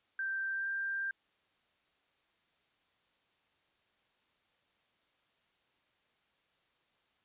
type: tone with pitch glide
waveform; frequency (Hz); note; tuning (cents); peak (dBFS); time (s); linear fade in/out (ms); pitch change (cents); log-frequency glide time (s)
sine; 1568 to 1584.4; G6 to G6; 0 to +18; -33; 0.19-1.11; 2; +18; 0.5-0.68
effects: white hiss -74 dBFS RMS until 7.24 s + resampled to 8000 Hz